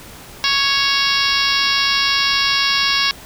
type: harmonic tone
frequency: 554.4 Hz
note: C#5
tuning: in tune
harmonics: 2 / 3 / 4 / 5 / 6 / 7 / 8 / 9 / 10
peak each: -23 / -23 / -23 / -23 / -23 / -23 / -23 / -23 / -23 dBFS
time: 0.44-3.11 s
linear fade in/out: 0 ms
effects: pink hiss -38 dBFS RMS until 3.25 s